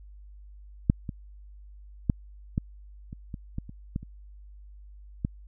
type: clicks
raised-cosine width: 5 ms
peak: -6 / -20 / -9 / -13 / -27 / -23 / -19 / -28 / -17 / -30 / -14 dBFS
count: 11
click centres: 0.899 / 1.092 / 2.098 / 2.579 / 3.129 / 3.342 / 3.584 / 3.694 / 3.961 / 4.03 / 5.249 s
effects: added 50 Hz sine -45 dBFS peak until 5.47 s